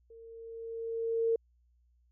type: tone with level ramp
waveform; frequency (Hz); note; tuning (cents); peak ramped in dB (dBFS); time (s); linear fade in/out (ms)
sine; 456.2; A#4; -37; -50 to -24; 0.1-1.36; 5
effects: added 60 Hz sine -65 dBFS peak until 2.11 s